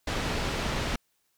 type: low-pass noise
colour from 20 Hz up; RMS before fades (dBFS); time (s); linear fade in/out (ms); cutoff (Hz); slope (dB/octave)
pink; -30; 0.07-0.96; 5; 4800; 12
effects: white hiss -73 dBFS RMS until 1.37 s